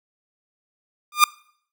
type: tone with exponential growth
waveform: sawtooth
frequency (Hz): 1206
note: D6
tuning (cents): +46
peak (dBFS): -3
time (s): 1.12-1.24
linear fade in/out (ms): 2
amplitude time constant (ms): 24
effects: noise-tail reverb RT60 0.6 s tail -24 dB re dry